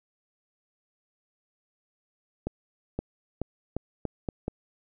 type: accelerating click train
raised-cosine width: 2 ms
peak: -16 dBFS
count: 7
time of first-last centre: 2.47-4.481 s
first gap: 520 ms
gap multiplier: 0.82
effects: none